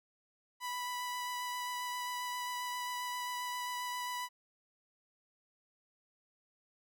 sawtooth tone with vibrato, 987.8 Hz, B5, in tune, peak -33 dBFS, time 0.6-4.29 s, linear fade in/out 50 ms, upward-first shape sine, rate 7.5 Hz, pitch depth 10 cents each way, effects none

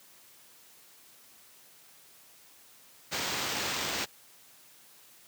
violet noise with sample-and-hold, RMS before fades -33 dBFS, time 3.11-4.06 s, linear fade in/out 20 ms, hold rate 11025 Hz, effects white hiss -57 dBFS RMS until 5.27 s + high-pass 100 Hz 12 dB/octave

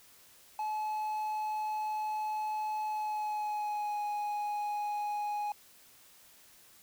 triangle tone with pitch glide, 857 to 831.6 Hz, A5 to G#5, -46 to +2 cents, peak -30 dBFS, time 0.59-5.52 s, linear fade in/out 2 ms, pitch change -52 cents, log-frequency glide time 2.85-4.01 s, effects white hiss -59 dBFS RMS until 6.82 s

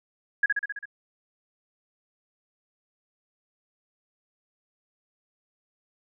sine tone with echo, 1661.2 Hz, G#6, in tune, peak -17 dBFS, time 0.43-0.46 s, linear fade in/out 5 ms, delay 66 ms, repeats 6, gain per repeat -3 dB, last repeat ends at 0.856 s, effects none

